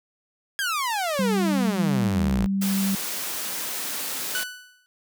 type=exponential sweep; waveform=sawtooth; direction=down; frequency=1664 to 51.91 Hz; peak=-20 dBFS; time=0.59-2.46 s; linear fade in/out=0 ms
type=tone; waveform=sine; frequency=195.2 Hz; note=G3; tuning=7 cents flat; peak=-21 dBFS; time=1.19-2.95 s; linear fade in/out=2 ms
type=high-pass noise; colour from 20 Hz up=white; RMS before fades=-30 dBFS; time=2.61-4.44 s; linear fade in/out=10 ms; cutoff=160 Hz; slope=24 dB/octave
type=tone with exponential decay; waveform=sawtooth; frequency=1489 Hz; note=F#6; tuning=11 cents sharp; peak=-20 dBFS; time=4.35-4.86 s; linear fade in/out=0 ms; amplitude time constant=110 ms
effects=none